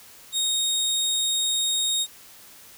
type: tone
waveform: 25% pulse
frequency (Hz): 3729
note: A#7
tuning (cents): 0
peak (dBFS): -18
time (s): 0.32-2.07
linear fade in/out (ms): 50
effects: white hiss -48 dBFS RMS until 2.77 s